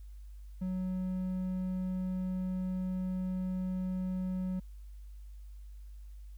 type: tone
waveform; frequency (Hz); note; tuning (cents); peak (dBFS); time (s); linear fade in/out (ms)
triangle; 185; F#3; 0; -30; 0.61-4.6; 10
effects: added 50 Hz sine -45 dBFS peak until 6.37 s + white hiss -72 dBFS RMS until 6.37 s